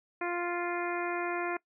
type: harmonic tone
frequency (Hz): 349.2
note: F4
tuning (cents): 0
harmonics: 1 / 2 / 3 / 4 / 5 / 6 / 7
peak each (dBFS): -34 / -37 / -39 / -40 / -41 / -42 / -42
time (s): 0.21-1.57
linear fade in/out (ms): 5
effects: noise-tail reverb RT60 0.1 s tail -22 dB re dry